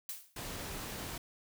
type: noise with exponential decay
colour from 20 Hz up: blue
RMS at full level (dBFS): -38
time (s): 0.09-0.38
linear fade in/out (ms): 1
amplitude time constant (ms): 63
type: noise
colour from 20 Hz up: pink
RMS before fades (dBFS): -42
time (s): 0.36-1.18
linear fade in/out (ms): 5
effects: none